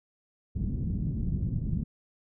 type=low-pass noise; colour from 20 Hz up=white; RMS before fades=-30 dBFS; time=0.55-1.84 s; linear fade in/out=10 ms; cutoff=190 Hz; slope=24 dB/octave; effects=none